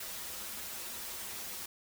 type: noise with comb filter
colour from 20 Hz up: white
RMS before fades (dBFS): -42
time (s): 0-1.66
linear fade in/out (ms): 5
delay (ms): 6.8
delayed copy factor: -0.9
effects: none